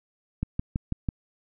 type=click train; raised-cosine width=5 ms; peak=-14 dBFS; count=5; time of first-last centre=0.43-1.088 s; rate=6.08 Hz; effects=none